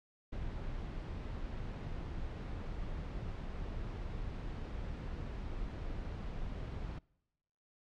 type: noise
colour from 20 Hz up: brown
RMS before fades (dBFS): -41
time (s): 0.32-6.99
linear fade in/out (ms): 10
effects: noise-tail reverb RT60 1.0 s tail -26 dB re dry + low-pass 4000 Hz 12 dB/octave